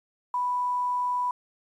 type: tone with quantisation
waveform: sine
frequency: 987.8 Hz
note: B5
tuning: in tune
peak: -24 dBFS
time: 0.34-1.31 s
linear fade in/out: 2 ms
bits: 9
effects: resampled to 22050 Hz